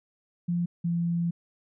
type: tone pair in turn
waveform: sine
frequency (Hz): 173.4 / 170.52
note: F3 / F3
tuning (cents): -12 / -41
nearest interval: unison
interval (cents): 29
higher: first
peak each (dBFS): -24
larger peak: neither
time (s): 0.48-0.66 / 0.84-1.31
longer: second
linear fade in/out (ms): 10
effects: none